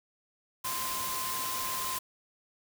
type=tone in noise; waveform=sine; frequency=1040 Hz; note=C6; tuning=11 cents flat; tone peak=-36 dBFS; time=0.64-1.99 s; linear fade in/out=10 ms; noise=white; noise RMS=-35 dBFS; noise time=0.64-1.99 s; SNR=-4 dB; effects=none